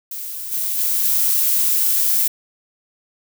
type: noise with level steps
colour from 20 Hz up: violet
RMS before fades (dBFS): -29 / -22 / -19 / -17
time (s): 0.11-2.28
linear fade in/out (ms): 5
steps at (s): 0.51 / 0.77 / 1.03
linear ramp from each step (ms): 20
effects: none